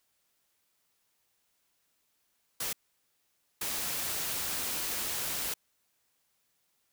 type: noise bursts at uneven times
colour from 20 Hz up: white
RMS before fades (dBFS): -34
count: 2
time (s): 2.6-2.73 / 3.61-5.54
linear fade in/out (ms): 5
effects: white hiss -75 dBFS RMS until 6.92 s